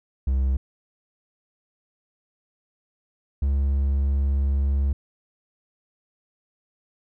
triangle tone pair in turn, 66 / 69.17 Hz, C2 / C#2, +16 / -3 cents, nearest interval minor second, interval 81 cents, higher second, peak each -17 dBFS, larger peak neither, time 0.27-0.57 / 3.42-4.93 s, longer second, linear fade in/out 5 ms, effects none

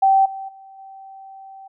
sine tone with level steps, 775 Hz, G5, 20 cents flat, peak -11 / -28 / -40 / -37 dBFS, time 0.02-1.68 s, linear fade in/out 10 ms, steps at 0.25 / 0.48 / 0.78 s, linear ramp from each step 10 ms, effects none

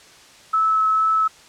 sine tone with vibrato, 1300 Hz, E6, 24 cents flat, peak -15 dBFS, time 0.53-1.28 s, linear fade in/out 10 ms, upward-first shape sine, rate 2.2 Hz, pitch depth 8 cents each way, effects white hiss -47 dBFS RMS until 1.48 s + low-pass 7000 Hz 12 dB/octave

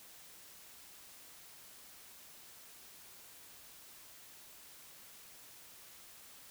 silence, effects white hiss -56 dBFS RMS until 6.5 s

